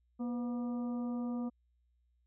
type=harmonic tone with a mistuned harmonic; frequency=240 Hz; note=B3; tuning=49 cents flat; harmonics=1 / 2 / 3 / 4 / 5; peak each=-34 / -47 / -51 / -55 / -54 dBFS; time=0.19-1.5 s; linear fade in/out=20 ms; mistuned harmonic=2; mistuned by=+75 cents; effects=added 60 Hz sine -70 dBFS peak until 2.26 s